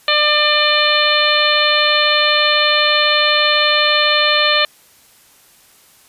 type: harmonic tone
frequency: 598 Hz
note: D5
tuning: 31 cents sharp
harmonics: 1 / 2 / 3 / 4 / 5 / 6 / 7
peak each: -19 / -19 / -19 / -19 / -19 / -19 / -19 dBFS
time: 0.08-4.65 s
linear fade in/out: 2 ms
effects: white hiss -49 dBFS RMS until 6.08 s + resampled to 32000 Hz